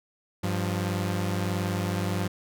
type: tone pair together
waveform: sawtooth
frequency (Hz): 98.9 / 176.22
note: G2 / F3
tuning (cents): +16 / +16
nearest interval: minor seventh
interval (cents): 1000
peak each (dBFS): -24 / -26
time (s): 0.43-2.28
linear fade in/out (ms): 10
effects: none